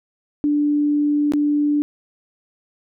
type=tone with dropouts; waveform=sine; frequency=293.7 Hz; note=D4; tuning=in tune; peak=-15 dBFS; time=0.44-1.82 s; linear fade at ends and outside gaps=0 ms; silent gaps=1.321-1.336 s; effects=none